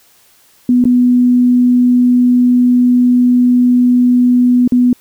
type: tone with dropouts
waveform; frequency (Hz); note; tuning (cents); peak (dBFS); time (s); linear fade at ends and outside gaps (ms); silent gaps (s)
sine; 246.9; B3; 0; -6; 0.69-4.93; 2; 0.841-0.853 / 4.677-4.721
effects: white hiss -49 dBFS RMS until 5 s